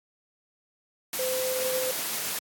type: tone in noise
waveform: sine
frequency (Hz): 513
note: C5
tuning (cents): -34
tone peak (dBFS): -27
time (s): 1.19-1.91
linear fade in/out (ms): 2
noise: white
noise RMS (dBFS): -31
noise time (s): 1.13-2.39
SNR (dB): +1
effects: high-pass 150 Hz 12 dB/octave + AAC 64 kbps